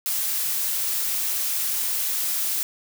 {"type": "noise", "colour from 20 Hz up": "blue", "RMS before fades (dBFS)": -25, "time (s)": [0.06, 2.63], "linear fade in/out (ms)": 0, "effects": []}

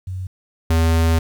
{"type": "tone pair in turn", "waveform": ["sine", "square"], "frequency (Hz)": [93, 81.9], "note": ["F#2", "E2"], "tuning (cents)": [9, -11], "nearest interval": "major second", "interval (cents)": 220, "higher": "first", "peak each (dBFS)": [-24, -14], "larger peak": "second", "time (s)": [[0.07, 0.27], [0.7, 1.19]], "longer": "second", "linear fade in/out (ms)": 5, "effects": ["9-bit"]}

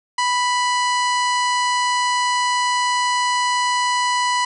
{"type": "harmonic tone with a mistuned harmonic", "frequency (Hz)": 987, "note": "B5", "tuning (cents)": -1, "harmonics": [1, 2, 3, 4, 5, 6, 7, 8, 9], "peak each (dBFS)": [-18, -24, -28, -30, -32, -34, -35, -36, -37], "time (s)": [0.18, 4.45], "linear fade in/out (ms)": 5, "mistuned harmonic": 4, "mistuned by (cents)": 68, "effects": []}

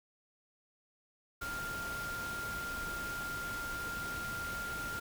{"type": "tone in noise", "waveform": "sine", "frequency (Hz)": 1396.9, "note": "F6", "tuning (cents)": 0, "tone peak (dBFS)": -38, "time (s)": [1.41, 5], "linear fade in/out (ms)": 10, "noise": "pink", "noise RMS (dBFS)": -44, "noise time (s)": [1.41, 5], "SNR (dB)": 3, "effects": []}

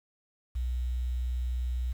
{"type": "tone", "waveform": "sine", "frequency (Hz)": 61.74, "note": "B1", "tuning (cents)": 0, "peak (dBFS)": -28, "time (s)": [0.55, 1.93], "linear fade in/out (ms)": 10, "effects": ["9-bit"]}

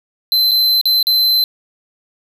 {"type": "tone with dropouts", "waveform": "square", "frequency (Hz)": 4072, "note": "C8", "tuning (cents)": -48, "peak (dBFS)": -11, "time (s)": [0.32, 1.44], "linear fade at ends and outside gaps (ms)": 1, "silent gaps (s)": [[0.511, 0.516], [0.813, 0.855], [1.028, 1.069]], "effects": []}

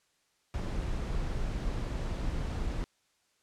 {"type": "noise", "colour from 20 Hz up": "brown", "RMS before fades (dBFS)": -33, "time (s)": [0.54, 2.84], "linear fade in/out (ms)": 0, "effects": ["white hiss -72 dBFS RMS until 3.42 s", "low-pass 8000 Hz 12 dB/octave"]}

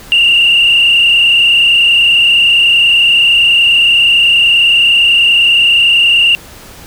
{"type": "tone with frequency modulation", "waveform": "sine", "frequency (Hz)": 2800, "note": "F7", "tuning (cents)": 4, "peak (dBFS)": -4, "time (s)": [0.12, 6.35], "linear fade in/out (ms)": 0, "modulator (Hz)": 30.6, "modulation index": 2.4, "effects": ["tanh soft clip ceiling 0 dBFS", "pink hiss -34 dBFS RMS until 6.86 s"]}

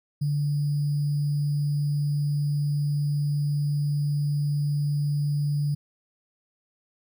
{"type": "tone with sample-and-hold", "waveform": "sine", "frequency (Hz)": 145.8, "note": "D3", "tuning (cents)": -12, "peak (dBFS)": -22, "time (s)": [0.21, 5.75], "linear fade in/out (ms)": 10, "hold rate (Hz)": 4900, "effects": []}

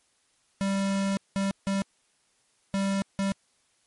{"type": "tone bursts at uneven times", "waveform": "square", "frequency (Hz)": 196, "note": "G3", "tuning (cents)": 0, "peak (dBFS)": -25, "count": 5, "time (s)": [[0.61, 1.17], [1.36, 1.51], [1.67, 1.82], [2.74, 3.02], [3.19, 3.32]], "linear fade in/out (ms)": 0, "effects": ["white hiss -68 dBFS RMS until 3.86 s", "MP3 48 kbps"]}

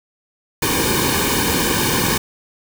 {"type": "noise with comb filter", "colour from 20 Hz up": "pink", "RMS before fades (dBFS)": -18, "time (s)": [0.62, 2.18], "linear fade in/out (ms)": 5, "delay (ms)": 1.5, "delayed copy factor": -0.9, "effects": []}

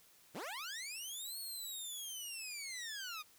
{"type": "linear two-way sweep", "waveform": "15% pulse", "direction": "up then down", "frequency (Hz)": [101.8, 4386, 1195], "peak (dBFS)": -36, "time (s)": [0.34, 3.23], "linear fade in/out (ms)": 20, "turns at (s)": 1.39, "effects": ["white hiss -65 dBFS RMS until 3.38 s"]}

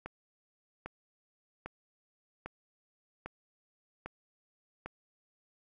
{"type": "click train", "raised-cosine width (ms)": 0.5, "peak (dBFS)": -25, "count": 7, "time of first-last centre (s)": [0.06, 4.86], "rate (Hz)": 1.25, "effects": []}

